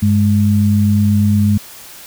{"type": "tone pair together", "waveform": "sine", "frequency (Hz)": [99.45, 207.7], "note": ["G2", "G#3"], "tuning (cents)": [25, 0], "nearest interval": "octave + minor second", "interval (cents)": 1275, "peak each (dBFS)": -12, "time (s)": [0.02, 1.58], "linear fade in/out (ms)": 10, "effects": ["white hiss -36 dBFS RMS until 2.06 s"]}